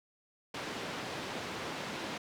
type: band-pass noise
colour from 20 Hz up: pink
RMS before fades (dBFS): -40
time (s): 0.54-2.18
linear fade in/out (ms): 5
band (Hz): 190 to 4300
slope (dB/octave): 12
effects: none